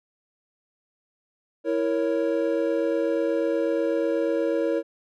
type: chord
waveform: triangle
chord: A# diminished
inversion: second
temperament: equal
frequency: 329.6 / 466.2 / 554.4 Hz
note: E4 / A#4 / C#5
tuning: 0 / 0 / 0 cents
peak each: -24 dBFS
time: 1.64-4.83 s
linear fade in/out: 50 ms
effects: none